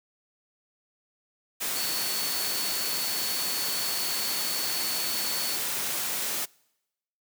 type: tone in noise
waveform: sine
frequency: 4435 Hz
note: C#8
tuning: in tune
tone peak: -32 dBFS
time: 1.75-5.57 s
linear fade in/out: 20 ms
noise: white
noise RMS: -30 dBFS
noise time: 1.6-6.46 s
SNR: -5 dB
effects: noise-tail reverb RT60 0.9 s tail -26 dB re dry + high-pass 150 Hz 12 dB/octave